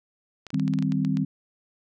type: clicks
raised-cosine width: 0.2 ms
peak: -22 dBFS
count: 11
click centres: 0.467 / 0.504 / 0.544 / 0.597 / 0.679 / 0.737 / 0.788 / 0.825 / 0.921 / 1.049 / 1.171 s
type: chord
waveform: sine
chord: C minor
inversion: first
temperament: equal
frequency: 155.56 / 196 / 261.6 Hz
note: Eb3 / G3 / C4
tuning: 0 / 0 / 0 cents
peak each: -26 dBFS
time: 0.53-1.25 s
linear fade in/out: 10 ms
effects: none